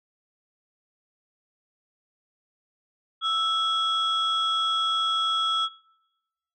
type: tone pair together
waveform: sine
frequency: 1318.5 / 3333 Hz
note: E6 / G#7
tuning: 0 / +5 cents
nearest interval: octave + major third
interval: 1605 cents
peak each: -24 / -24 dBFS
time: 3.21-5.69 s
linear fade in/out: 50 ms
effects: noise-tail reverb RT60 1.0 s tail -23 dB re dry + tanh soft clip ceiling -17 dBFS